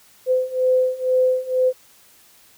sine beating tone pair, 510 / 512.1 Hz, C5 / C5, -44 / -37 cents, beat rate 2.1 Hz, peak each -20 / -18 dBFS, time 0.26-1.73 s, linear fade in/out 50 ms, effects white hiss -52 dBFS RMS until 2.57 s

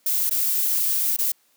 violet noise with dropouts, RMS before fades -22 dBFS, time 0.06-1.32 s, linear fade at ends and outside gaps 5 ms, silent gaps 0.296-0.309 / 1.165-1.186 s, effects white hiss -63 dBFS RMS until 1.56 s + high-pass 150 Hz 12 dB/octave

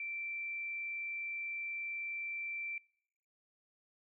sine tone with frequency modulation, 2344 Hz, D7, 4 cents flat, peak -38 dBFS, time 0-2.78 s, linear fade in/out 2 ms, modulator 59.1 Hz, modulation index 0.29, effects noise-tail reverb RT60 0.8 s tail -26 dB re dry

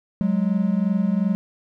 triangle tone pair together, 185 / 207.7 Hz, F#3 / G#3, 0 / 0 cents, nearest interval major second, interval 200 cents, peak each -19 dBFS, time 0.21-1.35 s, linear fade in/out 0 ms, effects none

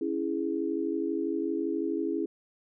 sine chord, C# minor, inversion none, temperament equal, 277.2 / 329.6 / 415.3 Hz, C#4 / E4 / G#4, 0 / 0 / 0 cents, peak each -33 / -30 / -33 dBFS, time 0.01-2.26 s, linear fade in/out 5 ms, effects none

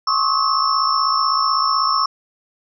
sine tone cluster, 1072 / 1128 / 1275 / 5380 Hz, C6 / C#6 / D#6 / E8, +42 / +30 / +42 / +34 cents, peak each -20 / -21 / -20 / -21 dBFS, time 0.07-2.06 s, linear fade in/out 5 ms, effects none

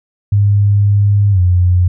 sine tone with pitch glide, 101.8 to 89.65 Hz, G#2 to F2, -34 to +46 cents, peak -7 dBFS, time 0.32-1.88 s, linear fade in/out 5 ms, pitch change -220 cents, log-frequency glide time 1.31-1.4 s, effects none

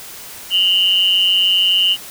sine tone pair together, 2840 / 3027 Hz, F7 / F#7, +28 / +39 cents, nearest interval minor second, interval 111 cents, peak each -14 dBFS, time 0.5-1.97 s, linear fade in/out 50 ms, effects white hiss -34 dBFS RMS until 2.1 s

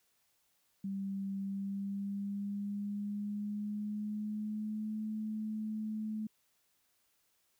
sine tone with pitch glide, 195.7 to 215.9 Hz, G3 to A3, -3 to -33 cents, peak -35 dBFS, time 0.84-6.27 s, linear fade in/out 5 ms, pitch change +170 cents, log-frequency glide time 1.38-5.02 s, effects white hiss -75 dBFS RMS until 7.59 s

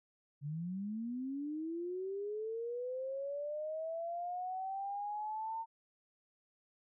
sine linear sweep, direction up, 138.59 to 912 Hz, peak -37 dBFS, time 0.41-5.66 s, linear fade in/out 50 ms, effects none

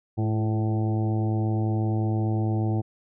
harmonic tone with a mistuned harmonic, 108.6 Hz, A2, 22 cents flat, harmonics 1 / 2 / 3 / 4 / 5 / 6 / 7 / 8, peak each -23 / -31 / -30 / -40 / -42 / -42 / -37 / -47 dBFS, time 0.17-2.82 s, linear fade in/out 20 ms, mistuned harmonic 3, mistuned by +32 cents, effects none

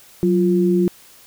sine tone pair together, 184.98 / 349.2 Hz, F#3 / F4, 0 / 0 cents, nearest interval major seventh, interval 1100 cents, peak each -16 dBFS, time 0.23-0.88 s, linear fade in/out 0 ms, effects white hiss -47 dBFS RMS until 1.26 s

